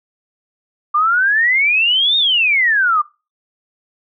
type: exponential two-way sweep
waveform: sine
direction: up then down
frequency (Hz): 1174.7 to 3730 to 1174.7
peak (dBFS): -11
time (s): 0.94-3.02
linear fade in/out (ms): 10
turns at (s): 2.17
effects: noise-tail reverb RT60 0.3 s tail -23 dB re dry